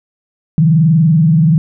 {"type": "tone with frequency modulation", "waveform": "sine", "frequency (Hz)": 160, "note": "D#3", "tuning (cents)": 49, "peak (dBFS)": -6, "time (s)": [0.58, 1.58], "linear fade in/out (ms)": 0, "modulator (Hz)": 21, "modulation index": 0.74, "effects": []}